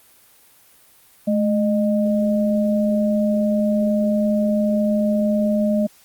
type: tone pair together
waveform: sine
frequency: 213.6 / 612 Hz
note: G#3 / D#5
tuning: +49 / -29 cents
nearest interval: octave + tritone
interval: 1822 cents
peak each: -17 / -21 dBFS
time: 1.27-5.87 s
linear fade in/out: 10 ms
effects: white hiss -52 dBFS RMS until 6.04 s + Opus 32 kbps